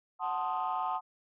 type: chord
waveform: sine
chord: F# diminished seventh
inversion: none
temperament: equal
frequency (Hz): 740 / 880 / 1046.5 / 1244.5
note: F#5 / A5 / C6 / Eb6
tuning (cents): 0 / 0 / 0 / 0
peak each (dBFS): -34 / -34 / -35 / -36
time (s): 0.19-1.01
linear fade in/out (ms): 50
effects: tanh soft clip ceiling -24 dBFS